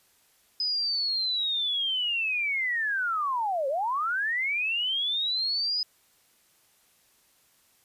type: linear two-way sweep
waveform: sine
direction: down then up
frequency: 5040 to 521 to 5040 Hz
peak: -25 dBFS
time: 0.6-5.83 s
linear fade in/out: 2 ms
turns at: 3.68 s
effects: white hiss -64 dBFS RMS until 7.84 s + resampled to 32000 Hz